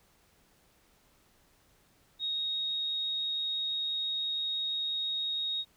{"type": "tone", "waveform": "sine", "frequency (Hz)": 3751, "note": "A#7", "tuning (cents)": 10, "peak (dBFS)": -30, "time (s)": [2.19, 5.65], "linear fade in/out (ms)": 50, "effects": ["pink hiss -66 dBFS RMS until 5.76 s"]}